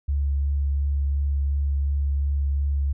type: tone with vibrato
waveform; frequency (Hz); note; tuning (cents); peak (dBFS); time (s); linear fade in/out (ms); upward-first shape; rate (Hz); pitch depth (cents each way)
sine; 70.4; C#2; +27; -20; 0.08-2.93; 10; triangle; 2.8; 15
effects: none